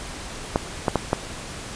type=clicks; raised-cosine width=1 ms; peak=-4 dBFS; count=4; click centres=0.559 / 0.882 / 0.957 / 1.131 s; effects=pink hiss -35 dBFS RMS until 1.75 s + resampled to 22050 Hz